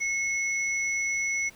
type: tone pair together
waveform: sine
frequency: 2181 / 5911 Hz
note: C#7 / F#8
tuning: -29 / -3 cents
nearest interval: octave + perfect fourth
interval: 1726 cents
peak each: -26 / -33 dBFS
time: 0-1.5 s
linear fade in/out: 20 ms
effects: pink hiss -54 dBFS RMS until 1.55 s